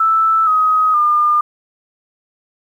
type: tone with pitch steps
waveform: sine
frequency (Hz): 1318.5 / 1261.1 / 1206.3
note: E6 / D#6 / D6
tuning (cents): 0 / +23 / +46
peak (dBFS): -10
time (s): 0-1.41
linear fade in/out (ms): 5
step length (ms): 470
effects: 8-bit